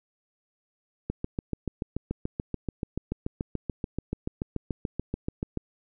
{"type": "click train", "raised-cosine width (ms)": 3, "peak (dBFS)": -16, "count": 32, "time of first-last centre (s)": [1.1, 5.573], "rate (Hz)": 6.93, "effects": []}